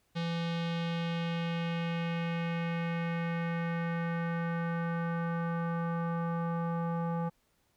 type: tone with low-pass filter sweep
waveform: square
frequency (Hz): 168.2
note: E3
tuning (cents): +35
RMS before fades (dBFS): -33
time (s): 0.15-7.3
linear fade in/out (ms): 20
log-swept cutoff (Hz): 3800 to 1000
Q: 2.2
effects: pink hiss -73 dBFS RMS until 7.76 s